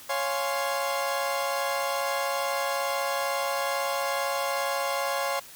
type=chord; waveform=30% pulse; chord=Db major seventh; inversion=none; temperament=equal; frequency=554.4 / 698.5 / 830.6 / 1046.5 Hz; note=Db5 / F5 / Ab5 / C6; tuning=0 / 0 / 0 / 0 cents; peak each=-27 / -31 / -31 / -30 dBFS; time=0.09-5.4 s; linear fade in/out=10 ms; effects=white hiss -47 dBFS RMS until 5.55 s